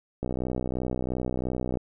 click train, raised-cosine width 2 ms, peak -16 dBFS, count 98, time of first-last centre 0.23-1.772 s, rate 62.9 Hz, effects none

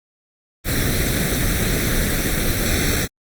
pink noise with comb filter, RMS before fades -19 dBFS, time 0.64-3.08 s, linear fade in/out 50 ms, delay 0.51 ms, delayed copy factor +0.85, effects Opus 24 kbps

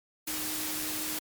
sine tone in noise, 308.5 Hz, D#4, 15 cents flat, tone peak -40 dBFS, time 0.27-1.19 s, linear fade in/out 5 ms, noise white, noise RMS -34 dBFS, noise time 0.27-1.19 s, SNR -9 dB, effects MP3 96 kbps

